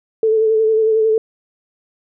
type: tone with vibrato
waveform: sine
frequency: 440 Hz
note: A4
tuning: in tune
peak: -11 dBFS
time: 0.23-1.18 s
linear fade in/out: 2 ms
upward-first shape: sine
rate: 11 Hz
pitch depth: 29 cents each way
effects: none